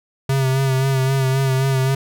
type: tone with vibrato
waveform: square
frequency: 133.5 Hz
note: C3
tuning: 35 cents sharp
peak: -16 dBFS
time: 0.29-1.95 s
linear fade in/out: 5 ms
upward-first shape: sine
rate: 3.8 Hz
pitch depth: 34 cents each way
effects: none